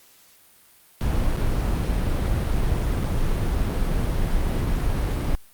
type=noise with dropouts; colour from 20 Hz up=brown; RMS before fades=-22 dBFS; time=1.01-5.35 s; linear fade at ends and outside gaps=0 ms; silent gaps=1.364-1.371 / 3.037-3.043 s; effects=white hiss -54 dBFS RMS until 5.53 s + Opus 48 kbps